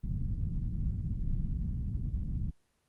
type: low-pass noise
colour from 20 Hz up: pink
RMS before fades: -33 dBFS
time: 0.03-2.51 s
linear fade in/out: 10 ms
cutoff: 180 Hz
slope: 24 dB/octave
effects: pink hiss -75 dBFS RMS until 2.88 s + Opus 24 kbps